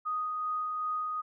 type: tone with tremolo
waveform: sine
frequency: 1244.5 Hz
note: D#6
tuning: in tune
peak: -29 dBFS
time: 0.05-1.22 s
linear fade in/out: 20 ms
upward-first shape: sine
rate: 2.6 Hz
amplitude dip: 25%
effects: none